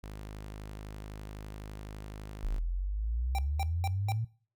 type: tone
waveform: sawtooth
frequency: 51.91 Hz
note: G#1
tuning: in tune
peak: -37 dBFS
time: 0.03-2.59 s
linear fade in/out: 10 ms
type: exponential sweep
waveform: sine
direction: up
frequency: 36.71 to 115.1 Hz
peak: -29 dBFS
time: 2.43-4.25 s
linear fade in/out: 10 ms
type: tone bursts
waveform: square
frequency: 784 Hz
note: G5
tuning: in tune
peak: -33 dBFS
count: 4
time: 3.35-4.12 s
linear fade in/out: 0 ms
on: 35 ms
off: 210 ms
effects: noise-tail reverb RT60 0.4 s tail -20 dB re dry